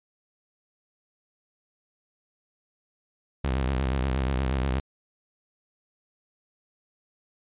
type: tone with vibrato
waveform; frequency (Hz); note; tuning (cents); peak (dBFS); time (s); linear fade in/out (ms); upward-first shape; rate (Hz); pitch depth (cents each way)
sawtooth; 65.7; C2; +8; -20; 3.44-4.8; 5; square; 8.4; 84
effects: resampled to 8000 Hz